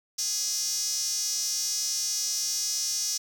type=tone with high-pass filter; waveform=sawtooth; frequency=415.3 Hz; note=G#4; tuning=in tune; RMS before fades=-29 dBFS; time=0.18-3.18 s; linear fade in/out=10 ms; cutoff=5700 Hz; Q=5.9; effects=none